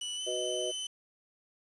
sawtooth tone with pitch glide, 2960 to 3034 Hz, F#7 to F#7, 0 to +43 cents, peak -32 dBFS, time 0.01-0.87 s, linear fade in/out 5 ms, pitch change +43 cents, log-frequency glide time 0.16-0.22 s
sine chord, B major, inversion second, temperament equal, 370 / 493.9 / 622.3 Hz, F#4 / B4 / D#5, 0 / 0 / 0 cents, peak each -37 / -37 / -36 dBFS, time 0.26-0.72 s, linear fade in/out 20 ms
effects resampled to 24000 Hz + 9-bit

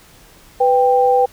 sine tone pair together, 497.2 / 788.7 Hz, B4 / G5, +12 / +10 cents, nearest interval minor sixth, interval 798 cents, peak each -13 dBFS, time 0.6-1.26 s, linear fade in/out 10 ms, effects pink hiss -46 dBFS RMS until 1.32 s

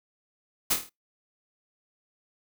white noise with echo, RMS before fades -23 dBFS, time 0.7-0.74 s, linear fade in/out 10 ms, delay 26 ms, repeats 6, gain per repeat -5 dB, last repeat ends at 0.896 s, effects noise-tail reverb RT60 0.2 s tail -26 dB re dry

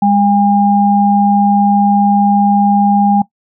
sine tone pair together, 203.3 / 808.5 Hz, G#3 / G#5, -37 / -47 cents, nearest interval 2 octaves, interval 2390 cents, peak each -10 dBFS, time 0.02-3.22 s, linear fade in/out 5 ms, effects noise-tail reverb RT60 0.1 s tail -18 dB re dry

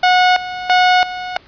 sawtooth tone with tremolo, 730 Hz, F#5, 24 cents flat, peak -5 dBFS, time 0.03-1.37 s, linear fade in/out 5 ms, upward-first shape square, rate 1.5 Hz, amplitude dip 80%, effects pink hiss -46 dBFS RMS until 1.47 s + resampled to 11025 Hz

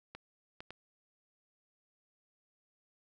clicks, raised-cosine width 0.3 ms, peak -29 dBFS, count 3, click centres 0.15 / 0.605 / 0.706 s, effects none

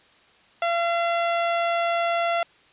sawtooth tone, 682 Hz, F5, 41 cents flat, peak -17 dBFS, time 0.62-2.43 s, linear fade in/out 2 ms, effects white hiss -56 dBFS RMS until 2.72 s + resampled to 8000 Hz

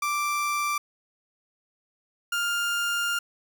30% pulse tone pair in turn, 1174.7 / 1403.4 Hz, D6 / F6, 0 / +8 cents, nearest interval minor third, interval 308 cents, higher second, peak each -22 / -22 dBFS, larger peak neither, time 0.02-0.78 / 2.32-3.19 s, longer second, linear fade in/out 5 ms, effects none

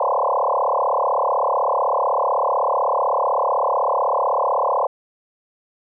sine tone with frequency modulation, 789 Hz, G5, 11 cents sharp, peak -16 dBFS, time 0-4.87 s, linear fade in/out 5 ms, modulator 35.9 Hz, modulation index 7.9, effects none

